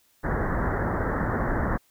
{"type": "low-pass noise", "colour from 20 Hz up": "pink", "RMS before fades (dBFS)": -26, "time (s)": [0.23, 1.78], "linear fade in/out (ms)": 20, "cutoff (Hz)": 1900, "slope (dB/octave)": 96, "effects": ["white hiss -64 dBFS RMS until 1.9 s"]}